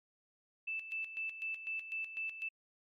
sine tone with tremolo, 2641 Hz, E7, 3 cents sharp, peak -36 dBFS, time 0.67-2.49 s, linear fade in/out 10 ms, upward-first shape square, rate 4 Hz, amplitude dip 65%, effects AAC 48 kbps

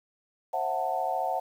sine chord, F# half-diminished seventh, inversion second, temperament just, 532.8 / 666 / 740 / 888 Hz, C5 / E5 / F#5 / A5, +31 / +18 / 0 / +16 cents, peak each -35 / -33 / -29 / -33 dBFS, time 0.53-1.4 s, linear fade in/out 10 ms, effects 9-bit

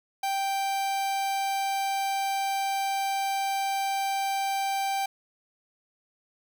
45% pulse tone, 784 Hz, G5, in tune, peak -26 dBFS, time 0.23-5.06 s, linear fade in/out 5 ms, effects 11-bit

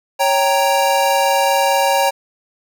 square chord, G diminished, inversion second, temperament equal, 554.4 / 784 / 932.3 Hz, Db5 / G5 / Bb5, 0 / 0 / 0 cents, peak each -18 dBFS, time 0.19-2.11 s, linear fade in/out 20 ms, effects none

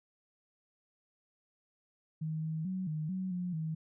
sine tone with pitch steps, 157.4 / 158.6 / 186.8 / 154.7 / 187.1 / 178.9 / 158.8 Hz, D#3 / D#3 / F#3 / D#3 / F#3 / F3 / D#3, +20 / +33 / +17 / -10 / +20 / +42 / +36 cents, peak -33 dBFS, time 2.21-3.75 s, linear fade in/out 10 ms, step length 220 ms, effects none

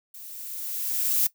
violet noise with level ramp, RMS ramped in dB -43 to -21 dBFS, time 0.14-1.27 s, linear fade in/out 5 ms, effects noise-tail reverb RT60 0.1 s tail -17 dB re dry

